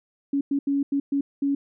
sine tone bursts at uneven times, 280 Hz, C#4, 18 cents sharp, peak -20 dBFS, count 6, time 0.33-0.41 / 0.51-0.59 / 0.67-0.83 / 0.92-1 / 1.12-1.21 / 1.42-1.55 s, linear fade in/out 5 ms, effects none

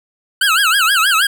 25% pulse tone with vibrato, 1452 Hz, F#6, 33 cents flat, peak -7 dBFS, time 0.41-1.27 s, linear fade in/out 5 ms, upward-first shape sine, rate 6.3 Hz, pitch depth 230 cents each way, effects none

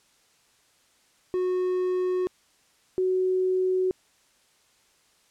triangle / sine tone pair in turn, 366 / 371.5 Hz, F#4 / F#4, -19 / +7 cents, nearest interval unison, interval 26 cents, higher second, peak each -21 dBFS, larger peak neither, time 1.34-2.27 / 2.98-3.91 s, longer neither, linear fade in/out 0 ms, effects white hiss -63 dBFS RMS until 5.3 s + low-pass 9000 Hz 12 dB/octave

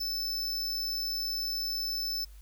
square tone, 5274 Hz, E8, in tune, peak -31 dBFS, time 0-2.25 s, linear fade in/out 10 ms, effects added 50 Hz sine -47 dBFS peak until 2.41 s + white hiss -62 dBFS RMS until 2.41 s

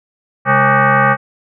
sine tone with frequency modulation, 204.7 Hz, G#3, 25 cents flat, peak -8 dBFS, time 0.45-1.17 s, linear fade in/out 50 ms, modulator 338 Hz, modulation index 4.8, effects none

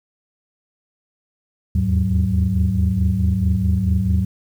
sine tone cluster, 78.1 / 82.7 / 104.8 / 187 Hz, D#2 / E2 / G#2 / F#3, +7 / +6 / +16 / +19 cents, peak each -20 dBFS, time 1.75-4.25 s, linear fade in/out 5 ms, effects tanh soft clip ceiling -7 dBFS + 8-bit

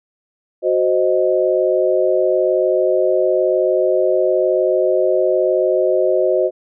sine chord, C diminished, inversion second, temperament equal, 370 / 523.3 / 622.3 Hz, Gb4 / C5 / Eb5, 0 / 0 / 0 cents, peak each -17 dBFS, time 0.62-6.51 s, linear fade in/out 50 ms, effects none

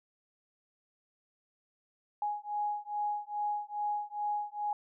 sine beating tone pair, 830.6 / 833 Hz, G#5 / G#5, 0 / +5 cents, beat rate 2.4 Hz, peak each -35 / -35 dBFS, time 2.22-4.73 s, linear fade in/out 2 ms, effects none

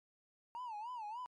triangle tone with vibrato, 914 Hz, A#5, 34 cents flat, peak -39 dBFS, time 0.55-1.26 s, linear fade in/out 0 ms, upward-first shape sine, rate 3.4 Hz, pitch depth 170 cents each way, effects tanh soft clip ceiling -36 dBFS + MP3 48 kbps

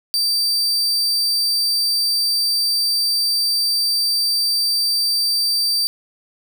40% pulse tone, 4660 Hz, D8, 14 cents flat, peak -15 dBFS, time 0.14-5.87 s, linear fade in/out 0 ms, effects none

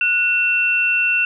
sine tone pair together, 1467.9 / 2700 Hz, F#6 / E7, -14 / +41 cents, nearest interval major seventh, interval 1055 cents, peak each -22 / -15 dBFS, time 0.01-1.25 s, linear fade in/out 2 ms, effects none

